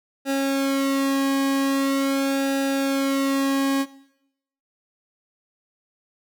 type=tone with flanger; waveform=sawtooth; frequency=273.3 Hz; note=C#4; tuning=24 cents flat; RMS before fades=-22 dBFS; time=0.25-3.86 s; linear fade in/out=50 ms; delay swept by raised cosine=0.93 to 1.44 ms; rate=0.43 Hz; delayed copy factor=-0.8; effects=noise-tail reverb RT60 0.8 s tail -18 dB re dry